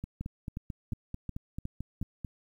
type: two click trains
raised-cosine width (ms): 5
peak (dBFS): -23 / -24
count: 6 / 11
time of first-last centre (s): 0.21-2.015 / 0.04-2.248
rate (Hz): 2.77 / 4.53
effects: 10-bit